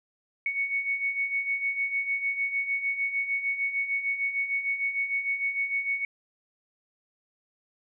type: beating tone pair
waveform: sine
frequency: 2217 / 2223.6 Hz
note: C#7 / C#7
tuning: 0 / +5 cents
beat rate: 6.6 Hz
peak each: -33 / -27 dBFS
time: 0.46-6.05 s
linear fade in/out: 2 ms
effects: none